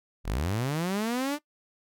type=linear sweep; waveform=sawtooth; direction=up; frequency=35.4 to 301.4 Hz; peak=-23 dBFS; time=0.24-1.39 s; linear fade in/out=50 ms; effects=noise-tail reverb RT60 0.1 s tail -20 dB re dry